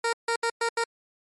15% pulse tone bursts at uneven times, 463.6 Hz, A#4, 10 cents flat, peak -17 dBFS, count 5, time 0.04-0.13 / 0.28-0.36 / 0.43-0.5 / 0.61-0.69 / 0.77-0.84 s, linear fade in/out 5 ms, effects MP3 48 kbps

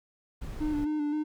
brown noise, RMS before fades -37 dBFS, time 0.41-0.85 s, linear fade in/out 10 ms
triangle tone with vibrato, 299.5 Hz, D4, 34 cents sharp, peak -25 dBFS, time 0.6-1.24 s, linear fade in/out 20 ms, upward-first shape square, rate 3.8 Hz, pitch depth 29 cents each way
effects none

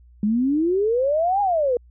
sine exponential two-way sweep, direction up then down, 202.1 to 830.6 to 469.3 Hz, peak -17 dBFS, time 0.23-1.77 s, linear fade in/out 2 ms, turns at 1.41 s, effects added 60 Hz sine -47 dBFS peak until 1.9 s

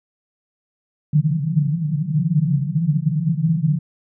white band-pass noise, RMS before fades -19 dBFS, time 1.13-3.79 s, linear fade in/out 5 ms, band 140 to 170 Hz, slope 96 dB/octave, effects none

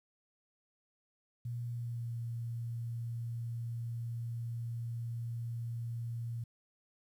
sine tone with pitch glide, 119.5 to 116.91 Hz, A#2 to A#2, +43 to +5 cents, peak -36 dBFS, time 1.45-6.44 s, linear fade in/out 5 ms, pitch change -38 cents, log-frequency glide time 1.65-2.18 s, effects 11-bit

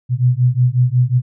sine beating tone pair, 122.1 / 127.6 Hz, B2 / C3, -19 / -43 cents, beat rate 5.5 Hz, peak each -14 dBFS, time 0.09-1.22 s, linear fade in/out 50 ms, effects none

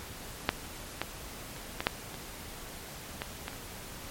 clicks, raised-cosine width 0.3 ms, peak -7 / -13 / -27 / -15 / -7 / -24 / -16 / -19 / -29 dBFS, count 9, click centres 0.491 / 1.016 / 1.564 / 1.805 / 1.869 / 2.143 / 3.219 / 3.481 / 3.532 s, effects pink hiss -44 dBFS RMS until 4.1 s + MP3 64 kbps

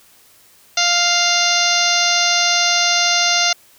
harmonic tone with a mistuned harmonic, 698.5 Hz, F5, in tune, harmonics 1 / 2 / 3 / 4 / 5 / 6 / 7 / 8 / 9, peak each -22 / -22 / -22 / -22 / -22 / -22 / -22 / -22 / -22 dBFS, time 0.77-3.53 s, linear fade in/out 5 ms, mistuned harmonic 5, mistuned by +29 cents, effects white hiss -50 dBFS RMS until 3.78 s

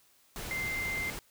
sine tone in noise, 2087 Hz, C7, 5 cents flat, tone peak -32 dBFS, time 0.51-1.1 s, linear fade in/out 0 ms, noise pink, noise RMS -40 dBFS, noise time 0.36-1.19 s, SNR +5 dB, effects white hiss -65 dBFS RMS until 1.3 s

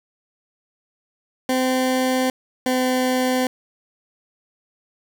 20% pulse tone pair in turn, 257.7 / 255.3 Hz, C4 / C4, -26 / -42 cents, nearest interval unison, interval 16 cents, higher first, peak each -13 / -13 dBFS, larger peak neither, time 1.49-2.3 / 2.66-3.47 s, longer neither, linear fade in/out 2 ms, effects 9-bit

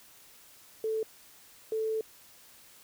sine tone bursts at uneven times, 440 Hz, A4, in tune, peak -28 dBFS, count 2, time 0.84-1.03 / 1.72-2.01 s, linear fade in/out 2 ms, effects white hiss -56 dBFS RMS until 2.83 s

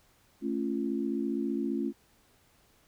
sine chord, A augmented, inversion none, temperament just, 220 / 275 / 343.8 Hz, A3 / C#4 / E#4, 0 / -14 / -27 cents, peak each -33 / -32 / -34 dBFS, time 0.41-1.93 s, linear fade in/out 50 ms, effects pink hiss -65 dBFS RMS until 2.87 s

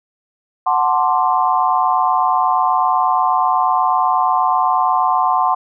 sine chord, D dominant seventh, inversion first, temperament equal, 740 / 880 / 1046.5 / 1174.7 Hz, F#5 / A5 / C6 / D6, 0 / 0 / 0 / 0 cents, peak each -17 / -19 / -16 / -22 dBFS, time 0.66-5.55 s, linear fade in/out 10 ms, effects none

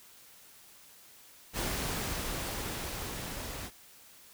pink noise with level ramp, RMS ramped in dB -33 to -41 dBFS, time 1.53-3.71 s, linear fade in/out 50 ms, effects white hiss -56 dBFS RMS until 4.33 s

